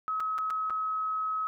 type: tone with dropouts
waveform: sine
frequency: 1280 Hz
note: D#6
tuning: 49 cents sharp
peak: -28 dBFS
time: 0.08-1.47 s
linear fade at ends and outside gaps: 0 ms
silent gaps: 0.2-0.204 / 0.381-0.386 / 0.502-0.506 / 0.698-0.705 s
effects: none